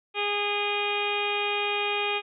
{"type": "harmonic tone with a mistuned harmonic", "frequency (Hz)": 410.7, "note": "G#4", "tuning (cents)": -19, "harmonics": [1, 2, 3, 4, 5, 6, 7, 8, 9], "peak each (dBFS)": [-31, -32, -35, -41, -39, -29, -37, -35, -40], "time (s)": [0.14, 2.22], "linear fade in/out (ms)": 50, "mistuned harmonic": 8, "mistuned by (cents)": -22, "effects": []}